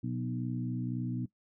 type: harmonic tone with a mistuned harmonic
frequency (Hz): 61.74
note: B1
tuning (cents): 0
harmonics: 2 / 3 / 4 / 5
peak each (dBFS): -35 / -39 / -37 / -42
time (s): 0.03-1.26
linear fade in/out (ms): 10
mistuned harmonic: 3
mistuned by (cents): -21
effects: noise-tail reverb RT60 0.1 s tail -19 dB re dry